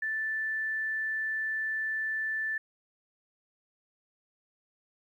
sine tone, 1760 Hz, A6, in tune, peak -29 dBFS, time 0.02-2.58 s, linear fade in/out 5 ms, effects 11-bit

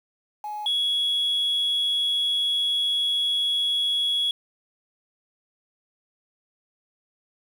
sine tone pair in turn, 841 / 3351 Hz, G#5 / G#7, +22 / +15 cents, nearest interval 2 octaves, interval 2393 cents, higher second, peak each -29 / -19 dBFS, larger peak second, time 0.44-0.66 / 0.66-4.31 s, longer second, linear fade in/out 2 ms, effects tanh soft clip ceiling -19 dBFS + 8-bit

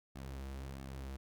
sawtooth tone with flanger, 67.1 Hz, C2, 44 cents sharp, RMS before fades -45 dBFS, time 0.15-1.17 s, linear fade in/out 10 ms, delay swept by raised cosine 2 to 7.5 ms, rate 1.5 Hz, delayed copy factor -0.6, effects none

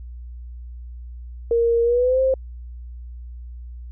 sine tone with pitch glide, 466.2 to 526.3 Hz, A#4 to C5, 0 to +10 cents, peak -15 dBFS, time 1.51-2.34 s, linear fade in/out 2 ms, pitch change +210 cents, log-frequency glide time 1.83-2.21 s, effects added 60 Hz sine -33 dBFS peak until 3.91 s

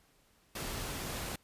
pink noise, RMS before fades -39 dBFS, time 0.55-1.36 s, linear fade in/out 5 ms, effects pink hiss -68 dBFS RMS until 1.43 s + resampled to 32000 Hz

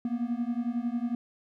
triangle beating tone pair, 233.1 / 244.1 Hz, A#3 / B3, 0 / -20 cents, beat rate 11 Hz, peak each -29 dBFS, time 0.05-1.15 s, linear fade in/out 2 ms, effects none

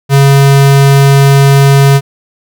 square tone, 138.59 Hz, C#3, in tune, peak -3 dBFS, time 0.09-2.01 s, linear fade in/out 50 ms, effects none

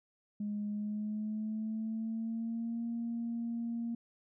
sine tone with pitch glide, 207.7 to 233.1 Hz, G#3 to A#3, 0 to 0 cents, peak -33 dBFS, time 0.4-3.95 s, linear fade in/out 5 ms, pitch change +200 cents, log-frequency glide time 0.69-2.85 s, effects tanh soft clip ceiling -29 dBFS

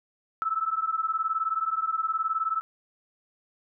sine beating tone pair, 1302 / 1321 Hz, E6 / E6, -22 / +3 cents, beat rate 19 Hz, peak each -28 dBFS, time 0.42-2.61 s, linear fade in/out 0 ms, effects none

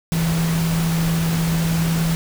sine tone in noise, 164.81 Hz, E3, in tune, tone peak -17 dBFS, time 0.12-2.15 s, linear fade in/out 0 ms, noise pink, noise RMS -27 dBFS, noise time 0.12-2.15 s, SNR +7 dB, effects none

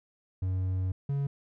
triangle tone pair in turn, 93.1 / 140.11 Hz, F#2 / C#3, +11 / +19 cents, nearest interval perfect fifth, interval 708 cents, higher second, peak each -25 dBFS, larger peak neither, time 0.42-0.92 / 1.09-1.27 s, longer first, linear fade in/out 5 ms, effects none

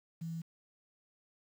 sine tone with quantisation, 164.81 Hz, E3, in tune, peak -37 dBFS, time 0.21-0.42 s, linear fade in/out 10 ms, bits 10, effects none

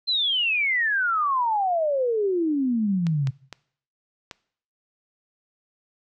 sine exponential sweep, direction down, 4163 to 128.6 Hz, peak -20 dBFS, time 0.07-3.31 s, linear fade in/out 20 ms
clicks, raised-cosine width 0.2 ms, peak -18 dBFS, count 4, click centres 3.068 / 3.272 / 3.527 / 4.312 s
effects noise-tail reverb RT60 0.6 s tail -21 dB re dry

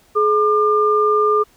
sine tone pair together, 424.3 / 1200 Hz, G#4 / D6, +37 / +37 cents, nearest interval octave + tritone, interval 1800 cents, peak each -15 dBFS, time 0.15-1.44 s, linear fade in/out 20 ms, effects pink hiss -54 dBFS RMS until 1.56 s

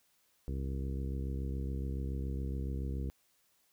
harmonic tone, 67.1 Hz, C2, 44 cents sharp, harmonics 1 / 2 / 3 / 4 / 5 / 6 / 7, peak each -35 / -41 / -45 / -47 / -49 / -51 / -52 dBFS, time 0.48-3.1 s, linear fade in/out 0 ms, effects white hiss -72 dBFS RMS until 3.72 s

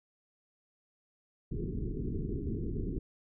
pink low-pass noise, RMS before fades -35 dBFS, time 1.51-2.99 s, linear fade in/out 10 ms, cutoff 430 Hz, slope 96 dB/octave, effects none

